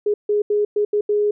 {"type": "tone bursts at uneven times", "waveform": "sine", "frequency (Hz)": 415.8, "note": "G#4", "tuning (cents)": 2, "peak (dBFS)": -15, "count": 6, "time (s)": [[0.06, 0.14], [0.29, 0.42], [0.5, 0.65], [0.76, 0.85], [0.93, 1.01], [1.09, 1.31]], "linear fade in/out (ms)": 5, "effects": []}